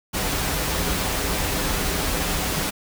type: noise with comb filter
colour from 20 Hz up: pink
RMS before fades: -24 dBFS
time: 0.13-2.71 s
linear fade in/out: 20 ms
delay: 8.7 ms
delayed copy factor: -0.5
effects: none